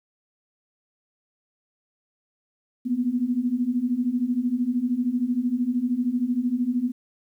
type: beating tone pair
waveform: sine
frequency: 237.6 / 250.6 Hz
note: A#3 / B3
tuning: +33 / +25 cents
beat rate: 13 Hz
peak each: -26 / -23 dBFS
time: 2.85-6.92 s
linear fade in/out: 20 ms
effects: 10-bit